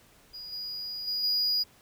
triangle tone with level steps, 4898 Hz, D#8, 28 cents flat, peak -38 / -33 / -27 / -23 dBFS, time 0.33-1.64 s, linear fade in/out 20 ms, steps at 0.52 / 1.07 / 1.23 s, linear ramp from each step 10 ms, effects pink hiss -59 dBFS RMS until 1.81 s

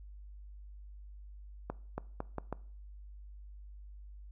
accelerating click train, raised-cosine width 1 ms, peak -22 dBFS, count 5, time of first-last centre 1.7-2.527 s, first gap 280 ms, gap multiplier 0.8, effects noise-tail reverb RT60 0.5 s tail -21 dB re dry + added 50 Hz sine -47 dBFS peak until 4.31 s

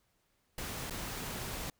pink noise with dropouts, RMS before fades -40 dBFS, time 0.58-1.7 s, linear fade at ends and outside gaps 2 ms, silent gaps 0.898-0.907 s, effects pink hiss -75 dBFS RMS until 1.79 s

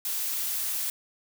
blue noise, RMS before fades -30 dBFS, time 0.05-0.9 s, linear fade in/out 2 ms, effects none

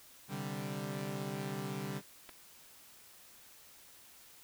sawtooth chord, C suspended second, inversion none, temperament equal, 130.81 / 146.83 / 196 Hz, C3 / D3 / G3, 0 / 0 / 0 cents, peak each -40 / -38 / -37 dBFS, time 0.28-2.02 s, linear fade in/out 50 ms
clicks, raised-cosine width 0.3 ms, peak -34 dBFS, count 2, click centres 2.291 / 2.294 s
effects white hiss -58 dBFS RMS until 4.43 s

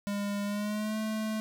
square tone with pitch glide, 202.8 to 217.4 Hz, G#3 to A3, -41 to -21 cents, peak -31 dBFS, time 0.07-1.4 s, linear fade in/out 0 ms, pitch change +120 cents, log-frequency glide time 0.44-0.98 s, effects none

